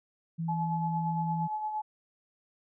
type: tone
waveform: sine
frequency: 164.81 Hz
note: E3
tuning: in tune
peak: -30 dBFS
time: 0.38-1.48 s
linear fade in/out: 20 ms
type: tone with tremolo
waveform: sine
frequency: 856 Hz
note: A5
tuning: 48 cents flat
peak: -29 dBFS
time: 0.48-1.82 s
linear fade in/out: 10 ms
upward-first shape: sine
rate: 8.7 Hz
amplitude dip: 45%
effects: none